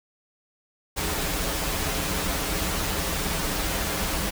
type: noise with comb filter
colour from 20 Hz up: pink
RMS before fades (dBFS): -27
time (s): 0.96-4.31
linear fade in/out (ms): 20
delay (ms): 8.3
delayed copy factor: -0.65
effects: none